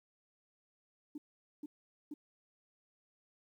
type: tone bursts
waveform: sine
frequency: 296 Hz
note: D4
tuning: 14 cents sharp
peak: -40 dBFS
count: 3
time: 1.15-2.14 s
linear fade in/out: 5 ms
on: 30 ms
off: 450 ms
effects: tanh soft clip ceiling -36 dBFS + 12-bit